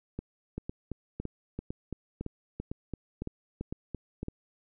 two click trains, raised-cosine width 3 ms, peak -22 / -22 dBFS, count 9 / 12, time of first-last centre 0.19-4.23 / 0.58-4.284 s, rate 1.98 / 2.97 Hz, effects none

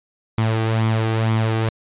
sawtooth tone with flanger, 111.5 Hz, A2, 23 cents sharp, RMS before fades -19 dBFS, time 0.38-1.69 s, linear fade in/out 0 ms, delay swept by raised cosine 0.89 to 2.59 ms, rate 2.1 Hz, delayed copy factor +0.5, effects resampled to 8000 Hz

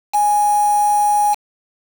sine tone with quantisation, 830.6 Hz, G#5, in tune, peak -12 dBFS, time 0.13-1.35 s, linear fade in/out 20 ms, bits 4, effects none

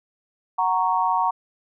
sine chord, F# major, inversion none, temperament equal with one note detuned, 742.6 / 932.3 / 1108.7 Hz, F#5 / A#5 / C#6, +6 / 0 / 0 cents, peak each -24 / -21 / -24 dBFS, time 0.58-1.31 s, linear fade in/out 10 ms, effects none

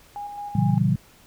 sine tone with tremolo, 819 Hz, G#5, 24 cents flat, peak -30 dBFS, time 0.16-0.78 s, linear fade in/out 0 ms, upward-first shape square, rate 4.6 Hz, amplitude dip 35%
sine chord, A# diminished seventh, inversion none, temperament equal with one note detuned, 116.54 / 138.59 / 164.81 / 191.52 Hz, A#2 / C#3 / E3 / G3, 0 / 0 / 0 / -40 cents, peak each -23 dBFS, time 0.55-0.96 s, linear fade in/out 5 ms
effects pink hiss -53 dBFS RMS until 1.26 s

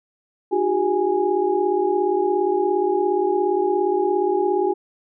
sine tone cluster, 312.3 / 365.9 / 403.1 / 828 Hz, D#4 / F#4 / G4 / G#5, +7 / -19 / +48 / -5 cents, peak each -29 / -20 / -22 / -24 dBFS, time 0.51-4.74 s, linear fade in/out 20 ms, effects none

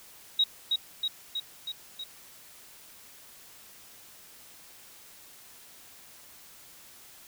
sine tone with echo, 3809 Hz, A#7, 37 cents sharp, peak -20 dBFS, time 0.39-0.44 s, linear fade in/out 5 ms, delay 320 ms, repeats 5, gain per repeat -3 dB, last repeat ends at 2.04 s, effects white hiss -52 dBFS RMS until 7.27 s

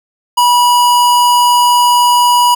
square tone, 973 Hz, B5, 26 cents flat, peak -7 dBFS, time 0.37-2.55 s, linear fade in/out 10 ms, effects none

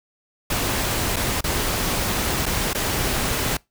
pink noise with dropouts, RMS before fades -23 dBFS, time 0.5-3.57 s, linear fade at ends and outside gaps 5 ms, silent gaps 1.161-1.165 / 1.408-1.44 / 2.458-2.462 / 2.733-2.747 s, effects noise-tail reverb RT60 0.2 s tail -24 dB re dry

